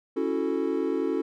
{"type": "chord", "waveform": "triangle", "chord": "F# minor seventh", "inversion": "second", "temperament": "equal", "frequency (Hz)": [277.2, 329.6, 370, 440], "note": ["C#4", "E4", "F#4", "A4"], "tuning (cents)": [0, 0, 0, 0], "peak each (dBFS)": -28, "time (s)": [0.16, 1.22], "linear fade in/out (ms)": 10, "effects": []}